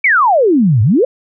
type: exponential two-way sweep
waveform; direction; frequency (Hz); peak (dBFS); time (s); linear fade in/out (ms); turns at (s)
sine; down then up; 2349 to 99.1 to 564; -7; 0.04-1.05; 5; 0.82
effects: none